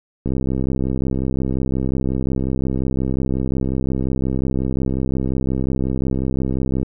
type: click train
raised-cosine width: 3 ms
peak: -9 dBFS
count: 432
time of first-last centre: 0.26-6.83 s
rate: 65.6 Hz
effects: none